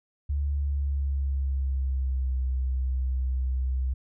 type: tone with pitch glide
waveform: sine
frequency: 71.4 to 64.35 Hz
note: D2 to C2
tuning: -48 to -28 cents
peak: -24 dBFS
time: 0.29-3.94 s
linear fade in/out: 10 ms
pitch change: -180 cents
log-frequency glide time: 0.52-2.37 s
effects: none